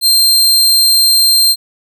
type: tone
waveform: sawtooth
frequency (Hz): 4168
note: C8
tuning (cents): -7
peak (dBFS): -4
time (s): 0.01-1.56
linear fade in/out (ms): 50
effects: none